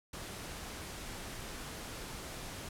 pink noise, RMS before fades -44 dBFS, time 0.13-2.69 s, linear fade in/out 5 ms, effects low-pass 12000 Hz 12 dB/octave

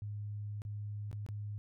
sine tone with dropouts, 103.83 Hz, G#2, in tune, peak -38 dBFS, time 0.02-1.58 s, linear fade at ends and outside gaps 0 ms, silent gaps 0.619-0.651 / 1.114-1.129 / 1.264-1.288 s, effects none

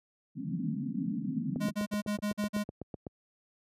white band-pass noise, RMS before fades -34 dBFS, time 0.35-1.74 s, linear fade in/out 50 ms, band 140 to 280 Hz, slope 96 dB/octave
click train, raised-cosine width 2 ms, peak -25 dBFS, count 13, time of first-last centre 1.56-3.068 s, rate 7.96 Hz
square tone bursts, 207.7 Hz, G#3, in tune, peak -30 dBFS, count 7, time 1.6-2.64 s, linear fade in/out 20 ms, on 110 ms, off 45 ms
effects high-pass 80 Hz 12 dB/octave + resampled to 32000 Hz

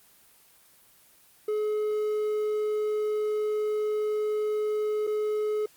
triangle tone with dropouts, 425.1 Hz, G#4, 40 cents sharp, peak -23 dBFS, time 1.48-5.66 s, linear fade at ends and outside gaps 5 ms, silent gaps 5.069-5.073 s, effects white hiss -58 dBFS RMS until 5.76 s + Opus 24 kbps

